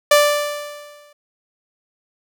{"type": "tone with exponential decay", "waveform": "sawtooth", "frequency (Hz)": 587.3, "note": "D5", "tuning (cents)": 0, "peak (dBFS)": -4, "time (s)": [0.11, 1.13], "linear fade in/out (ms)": 5, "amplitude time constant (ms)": 220, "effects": []}